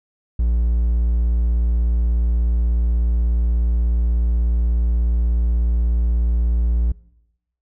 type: tone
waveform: triangle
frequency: 58.27 Hz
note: A#1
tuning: in tune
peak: -13 dBFS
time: 0.39-6.92 s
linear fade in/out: 5 ms
effects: noise-tail reverb RT60 0.9 s tail -22 dB re dry